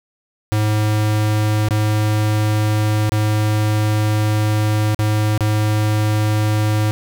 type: tone with dropouts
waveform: square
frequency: 106.7 Hz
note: G#2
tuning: 47 cents sharp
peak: -15 dBFS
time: 0.52-6.91 s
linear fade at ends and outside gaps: 0 ms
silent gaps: 1.686-1.708 / 3.094-3.12 / 4.946-4.991 / 5.377-5.407 s
effects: none